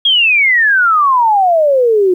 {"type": "exponential sweep", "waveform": "sine", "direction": "down", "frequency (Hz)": [3322, 353.2], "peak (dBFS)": -7, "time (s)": [0.05, 2.14], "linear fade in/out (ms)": 5, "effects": ["8-bit"]}